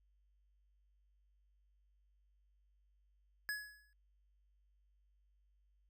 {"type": "tone with exponential decay", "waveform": "square", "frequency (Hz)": 1687, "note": "G#6", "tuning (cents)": 27, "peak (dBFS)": -36, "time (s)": [3.49, 3.93], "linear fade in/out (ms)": 0, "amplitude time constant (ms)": 94, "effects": ["added 50 Hz sine -70 dBFS peak until 5.89 s"]}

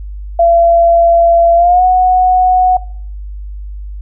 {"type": "tone with pitch glide", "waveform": "sine", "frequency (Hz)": [679, 736.2], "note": ["F5", "F#5"], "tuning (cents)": [-49, -9], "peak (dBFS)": -5, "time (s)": [0.39, 2.77], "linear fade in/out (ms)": 5, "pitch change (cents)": 140, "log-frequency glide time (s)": [1.55, 1.84], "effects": ["noise-tail reverb RT60 0.6 s tail -22 dB re dry", "added 50 Hz sine -22 dBFS peak until 4.01 s"]}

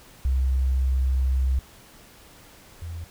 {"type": "tone pair in turn", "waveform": "sine", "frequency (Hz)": [65.3, 83.9], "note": ["C2", "E2"], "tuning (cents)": [-3, 31], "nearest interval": "major third", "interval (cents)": 434, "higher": "second", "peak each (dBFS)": [-19, -31], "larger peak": "first", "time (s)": [[0.25, 1.59], [2.82, 3.04]], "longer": "first", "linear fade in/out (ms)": 0, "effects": ["pink hiss -50 dBFS RMS until 3.1 s"]}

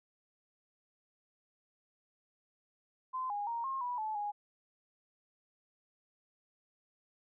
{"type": "tone with pitch steps", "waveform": "sine", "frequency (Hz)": [1031, 820, 933, 1070, 979, 866, 826], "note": ["C6", "G#5", "A#5", "C6", "B5", "A5", "G#5"], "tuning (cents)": [-26, -22, 1, 38, -15, -28, -10], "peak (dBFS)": -34, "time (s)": [3.13, 4.32], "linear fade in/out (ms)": 20, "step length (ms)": 170, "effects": []}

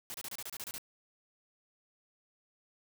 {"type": "noise bursts", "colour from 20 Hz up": "white", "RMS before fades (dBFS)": -42, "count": 10, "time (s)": [0.1, 0.781], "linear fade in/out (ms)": 0, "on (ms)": 42, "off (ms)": 29, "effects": []}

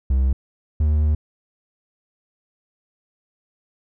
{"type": "tone pair in turn", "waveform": "triangle", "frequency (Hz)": [65.6, 75.85], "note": ["C2", "D#2"], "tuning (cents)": [5, -44], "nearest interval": "minor third", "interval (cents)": 251, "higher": "second", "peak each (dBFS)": -13, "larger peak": "neither", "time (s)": [[0.1, 0.33], [0.8, 1.15]], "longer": "second", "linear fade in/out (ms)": 5, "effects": []}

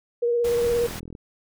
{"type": "tone with vibrato", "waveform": "sine", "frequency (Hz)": 474.9, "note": "A#4", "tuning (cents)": 32, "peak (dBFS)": -19, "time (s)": [0.22, 0.87], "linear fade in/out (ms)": 10, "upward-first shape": "sine", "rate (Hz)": 17, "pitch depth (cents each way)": 21}
{"type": "noise", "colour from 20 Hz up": "pink", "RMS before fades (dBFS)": -35, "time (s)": [0.44, 1], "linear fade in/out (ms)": 10}
{"type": "click train", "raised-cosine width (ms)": 3, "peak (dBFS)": -26, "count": 23, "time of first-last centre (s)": [0.62, 1.151], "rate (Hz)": 41.4}
{"effects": []}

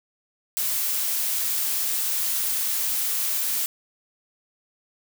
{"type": "noise", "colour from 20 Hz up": "blue", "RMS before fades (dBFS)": -25, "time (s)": [0.57, 3.66], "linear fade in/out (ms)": 0, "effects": []}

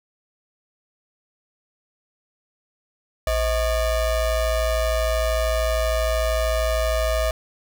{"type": "ring-modulated tone", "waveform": "square", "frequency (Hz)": 289.5, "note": "D4", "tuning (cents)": -25, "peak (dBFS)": -17, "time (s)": [3.27, 7.31], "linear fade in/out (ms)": 2, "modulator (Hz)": 346, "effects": ["9-bit"]}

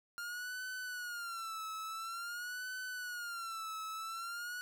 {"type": "tone with vibrato", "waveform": "45% pulse", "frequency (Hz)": 1400, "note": "F6", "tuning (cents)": 4, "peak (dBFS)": -40, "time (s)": [0.18, 4.61], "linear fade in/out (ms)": 0, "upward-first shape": "sine", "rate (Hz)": 0.48, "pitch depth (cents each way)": 130, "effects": []}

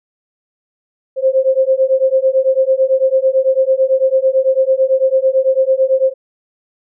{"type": "beating tone pair", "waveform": "sine", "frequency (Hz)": [523.3, 532.3], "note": ["C5", "C5"], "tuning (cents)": [0, 30], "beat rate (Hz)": 9, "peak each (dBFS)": -13, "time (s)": [1.16, 6.14], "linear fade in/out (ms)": 50, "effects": []}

